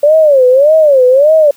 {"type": "tone with vibrato", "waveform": "sine", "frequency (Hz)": 565, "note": "C#5", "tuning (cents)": 33, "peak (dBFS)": -3, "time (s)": [0.03, 1.51], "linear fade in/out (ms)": 5, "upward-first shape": "sine", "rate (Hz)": 1.7, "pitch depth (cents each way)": 210, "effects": ["white hiss -44 dBFS RMS until 1.56 s"]}